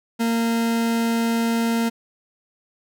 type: tone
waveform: 40% pulse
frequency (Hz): 230.2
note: A#3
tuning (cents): -22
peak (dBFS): -18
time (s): 0.19-1.9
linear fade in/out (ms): 20
effects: none